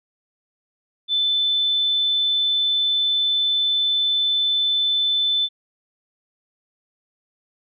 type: tone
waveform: sine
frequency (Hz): 3520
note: A7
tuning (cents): 0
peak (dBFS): -17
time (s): 1.08-5.49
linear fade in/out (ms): 50
effects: none

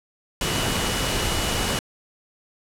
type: tone in noise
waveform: sine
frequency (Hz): 2936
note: F#7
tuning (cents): -14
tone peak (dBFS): -32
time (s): 0.41-1.79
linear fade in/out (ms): 2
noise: pink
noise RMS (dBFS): -24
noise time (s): 0.41-1.79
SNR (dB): -11
effects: low-pass 11000 Hz 12 dB/octave

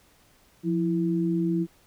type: tone pair together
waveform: sine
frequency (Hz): 174.61 / 330.1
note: F3 / E4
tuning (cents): 0 / +2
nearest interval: major seventh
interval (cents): 1102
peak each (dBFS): -25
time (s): 0.63-1.67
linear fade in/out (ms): 50
effects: pink hiss -60 dBFS RMS until 1.86 s

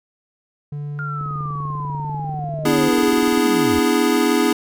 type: tone with pitch glide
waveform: triangle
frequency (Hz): 145.9 to 150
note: D3 to D3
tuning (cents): -11 to +37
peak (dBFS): -23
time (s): 0.72-2.89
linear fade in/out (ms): 5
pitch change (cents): +48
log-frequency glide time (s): 1.99-2.3
type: linear sweep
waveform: sine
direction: down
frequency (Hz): 1415 to 69.3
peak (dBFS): -26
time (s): 0.99-3.79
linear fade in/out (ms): 0
type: click train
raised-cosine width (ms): 3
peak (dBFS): -25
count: 45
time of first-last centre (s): 1.21-3.377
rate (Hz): 20.3
type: chord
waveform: square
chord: E dominant seventh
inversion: second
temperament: equal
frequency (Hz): 246.9 / 293.7 / 329.6 / 415.3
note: B3 / D4 / E4 / G#4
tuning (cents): 0 / 0 / 0 / 0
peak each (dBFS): -21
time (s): 2.65-4.53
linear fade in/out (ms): 5
effects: none

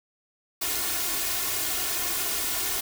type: noise with comb filter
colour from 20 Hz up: white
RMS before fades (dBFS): -28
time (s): 0.61-2.81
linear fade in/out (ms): 10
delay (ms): 2.8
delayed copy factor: +0.8
effects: none

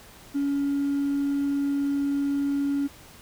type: tone with hard clipping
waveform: triangle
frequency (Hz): 281.5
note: C#4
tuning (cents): +27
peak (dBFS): -23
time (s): 0.34-2.88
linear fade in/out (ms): 20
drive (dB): 4
effects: pink hiss -49 dBFS RMS until 3.21 s

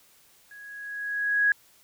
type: tone with level ramp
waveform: sine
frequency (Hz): 1661.2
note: G#6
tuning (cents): 0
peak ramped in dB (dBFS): -44 to -17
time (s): 0.51-1.52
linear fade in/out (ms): 2
effects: white hiss -59 dBFS RMS until 1.83 s

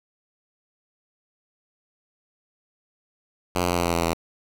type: tone with pitch steps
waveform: 5% pulse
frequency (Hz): 89.2 / 88.33 / 87.47 / 86.61 / 85.76 / 84.93 / 84.1 / 83.27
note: F2 / F2 / F2 / F2 / F2 / F2 / E2 / E2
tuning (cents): +37 / +20 / +3 / -14 / -31 / -48 / +35 / +18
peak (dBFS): -10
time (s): 3.55-4.134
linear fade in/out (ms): 5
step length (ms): 73
effects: none

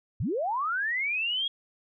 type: linear sweep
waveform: sine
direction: up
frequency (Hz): 73.1 to 3322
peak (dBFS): -26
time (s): 0.2-1.48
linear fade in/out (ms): 5
effects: none

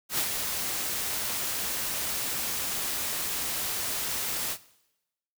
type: noise with ADSR envelope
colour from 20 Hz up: white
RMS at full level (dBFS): -26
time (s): 0.09-4.58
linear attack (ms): 96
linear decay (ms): 71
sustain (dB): -5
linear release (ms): 67
effects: noise-tail reverb RT60 0.9 s tail -19 dB re dry

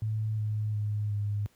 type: tone with pitch steps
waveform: sine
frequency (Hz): 108.7 / 106.77 / 104.88 / 103.01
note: A2 / G#2 / G#2 / G#2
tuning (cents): -21 / +48 / +17 / -14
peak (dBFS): -27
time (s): 0.02-1.46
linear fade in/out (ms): 0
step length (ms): 360
effects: pink hiss -66 dBFS RMS until 1.55 s + high-pass 60 Hz 12 dB/octave

